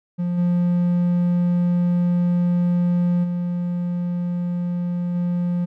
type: tone with level steps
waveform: triangle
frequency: 175.7 Hz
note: F3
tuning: 11 cents sharp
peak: -18 / -14 / -19 / -17 dBFS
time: 0.18-5.66 s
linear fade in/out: 20 ms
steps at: 0.37 / 3.23 / 5.14 s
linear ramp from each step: 20 ms
effects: none